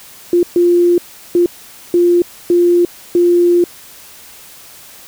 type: tone bursts at uneven times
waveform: sine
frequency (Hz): 349.2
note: F4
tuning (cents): 0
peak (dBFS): -7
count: 6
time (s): 0.33-0.43 / 0.56-0.98 / 1.35-1.46 / 1.94-2.22 / 2.5-2.85 / 3.15-3.64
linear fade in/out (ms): 2
effects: white hiss -38 dBFS RMS until 5.07 s